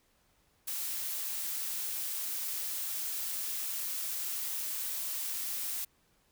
blue noise, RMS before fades -36 dBFS, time 0.67-5.85 s, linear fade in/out 10 ms, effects pink hiss -70 dBFS RMS until 6.31 s

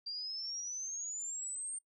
sine exponential sweep, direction up, 4699 to 8800 Hz, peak -38 dBFS, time 0.06-1.79 s, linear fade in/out 10 ms, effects noise-tail reverb RT60 0.1 s tail -23 dB re dry

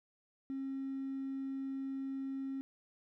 triangle tone with hard clipping, 269.6 Hz, C#4, 48 cents flat, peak -37 dBFS, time 0.5-2.61 s, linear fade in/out 0 ms, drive 3 dB, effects none

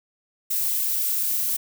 violet noise, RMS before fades -24 dBFS, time 0.5-1.57 s, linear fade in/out 10 ms, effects none

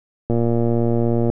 click train, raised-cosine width 2 ms, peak -7 dBFS, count 118, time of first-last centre 0.3-1.3 s, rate 117 Hz, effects none

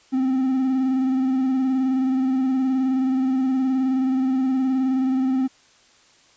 triangle tone with vibrato, 261.6 Hz, C4, in tune, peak -16 dBFS, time 0.12-5.48 s, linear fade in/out 20 ms, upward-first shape square, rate 19 Hz, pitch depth 26 cents each way, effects white hiss -55 dBFS RMS until 6.36 s + resampled to 16000 Hz

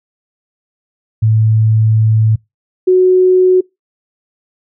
sine tone pair in turn, 110 / 368.9 Hz, A2 / F#4, 0 / -5 cents, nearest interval octave + major sixth, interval 2095 cents, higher second, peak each -7 / -5 dBFS, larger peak second, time 1.22-2.36 / 2.87-3.61 s, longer first, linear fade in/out 10 ms, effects noise-tail reverb RT60 0.2 s tail -25 dB re dry

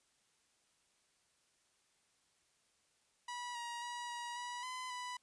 sawtooth tone with pitch steps, 974 / 949 / 964 / 957 / 973 / 1016 / 991 Hz, B5 / A#5 / B5 / A#5 / B5 / B5 / B5, -24 / +31 / -42 / +45 / -26 / +49 / +6 cents, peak -38 dBFS, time 3.28-5.17 s, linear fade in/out 5 ms, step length 270 ms, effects white hiss -75 dBFS RMS until 5.22 s + resampled to 22050 Hz

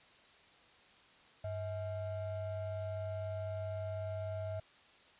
triangle ring-modulated tone, 370 Hz, F#4, in tune, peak -32 dBFS, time 1.44-4.6 s, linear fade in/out 5 ms, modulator 272 Hz, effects white hiss -62 dBFS RMS until 5.19 s + resampled to 8000 Hz

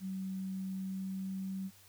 sine tone with pitch glide, 190 to 191.21 Hz, F#3 to G3, +46 to -43 cents, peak -36 dBFS, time 0-1.71 s, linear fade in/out 50 ms, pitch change +11 cents, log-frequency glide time 0.68-1.52 s, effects added 96 Hz sine -65 dBFS peak until 1.88 s + white hiss -61 dBFS RMS until 1.88 s

